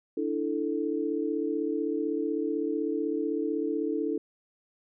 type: chord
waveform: sine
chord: D suspended second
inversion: none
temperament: equal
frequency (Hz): 293.7 / 329.6 / 440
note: D4 / E4 / A4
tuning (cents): 0 / 0 / 0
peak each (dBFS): -31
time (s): 0.17-4.18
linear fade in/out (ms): 5
effects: none